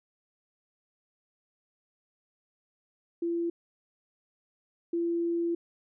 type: tone pair in turn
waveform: sine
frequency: 339.6 / 339.6 Hz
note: F4 / F4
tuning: -48 / -48 cents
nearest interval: unison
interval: 0 cents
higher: neither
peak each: -27 / -26 dBFS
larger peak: second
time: 3.22-3.5 / 4.93-5.55 s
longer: second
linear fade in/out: 5 ms
effects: none